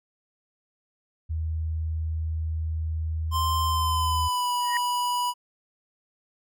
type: tone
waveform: sine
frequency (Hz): 79.8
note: D#2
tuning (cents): +44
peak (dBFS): -25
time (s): 1.29-4.29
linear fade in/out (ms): 20
type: tone with pitch glide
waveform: square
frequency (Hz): 1044 to 979.7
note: C6 to B5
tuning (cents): -4 to -14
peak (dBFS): -24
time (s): 3.31-5.34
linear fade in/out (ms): 50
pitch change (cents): -110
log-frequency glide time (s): 3.65-4.53
type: tone with exponential growth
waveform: sine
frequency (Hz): 1876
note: A#6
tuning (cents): +11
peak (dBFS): -21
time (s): 4.6-4.77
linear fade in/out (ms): 1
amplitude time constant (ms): 36
effects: MP3 96 kbps